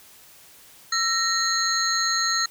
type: tone cluster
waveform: sine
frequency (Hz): 1331 / 1858 / 4083 / 4266 / 6580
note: E6 / A#6 / C8 / C8 / G#8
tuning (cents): +16 / -6 / -43 / +33 / -17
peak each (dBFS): -27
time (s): 0.92-2.46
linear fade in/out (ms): 5
effects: white hiss -50 dBFS RMS until 2.5 s